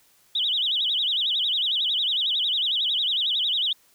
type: tone with vibrato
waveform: sine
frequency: 3370 Hz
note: G#7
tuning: 25 cents sharp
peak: -21 dBFS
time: 0.35-3.73 s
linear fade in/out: 5 ms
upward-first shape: sine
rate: 11 Hz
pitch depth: 240 cents each way
effects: white hiss -60 dBFS RMS until 3.94 s